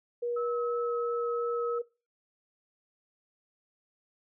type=tone with pitch glide; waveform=sine; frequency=479 to 474 Hz; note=A#4 to A#4; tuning=+47 to +29 cents; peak=-29 dBFS; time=0.22-1.82 s; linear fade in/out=10 ms; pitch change=-18 cents; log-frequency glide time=0.57-1.09 s
type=tone with vibrato; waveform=sine; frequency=1293 Hz; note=E6; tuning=34 cents flat; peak=-35 dBFS; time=0.36-1.79 s; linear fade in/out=10 ms; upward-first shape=triangle; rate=2.9 Hz; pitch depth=14 cents each way
effects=noise-tail reverb RT60 0.3 s tail -21 dB re dry